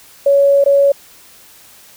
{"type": "tone with dropouts", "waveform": "sine", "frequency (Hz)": 560, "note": "C#5", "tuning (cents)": 18, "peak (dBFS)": -7, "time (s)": [0.26, 0.92], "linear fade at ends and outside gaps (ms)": 5, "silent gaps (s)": [0.641, 0.66], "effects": ["white hiss -43 dBFS RMS until 1.96 s"]}